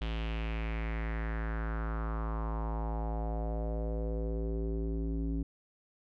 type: tone with low-pass filter sweep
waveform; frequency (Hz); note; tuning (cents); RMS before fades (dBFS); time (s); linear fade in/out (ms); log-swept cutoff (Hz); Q
square; 55.3; A1; +9; -34; 0.01-5.43; 5; 3200 to 280; 3.5
effects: none